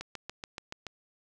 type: click train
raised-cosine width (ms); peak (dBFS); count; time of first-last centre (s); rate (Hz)
0.2; -21; 7; 0.01-0.867; 7
effects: none